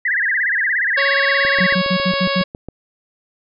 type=tone with vibrato; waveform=sine; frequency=1800 Hz; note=A6; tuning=39 cents sharp; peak=-15 dBFS; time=0.05-1.75 s; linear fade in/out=5 ms; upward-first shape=sine; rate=17 Hz; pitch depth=210 cents each way
type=harmonic tone; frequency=554.4 Hz; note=C#5; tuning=in tune; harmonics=1 / 2 / 3 / 4 / 5 / 6 / 7 / 8 / 9; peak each=-21 / -24 / -26 / -27 / -28 / -29 / -29 / -30 / -31 dBFS; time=0.97-2.44 s; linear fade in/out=10 ms
type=click train; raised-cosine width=2 ms; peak=-17 dBFS; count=10; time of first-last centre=1.45-2.686 s; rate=7.28 Hz
type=tone bursts; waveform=sine; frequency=183.3 Hz; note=F#3; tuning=16 cents flat; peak=-15 dBFS; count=6; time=1.6-2.424 s; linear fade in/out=10 ms; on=69 ms; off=82 ms
effects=none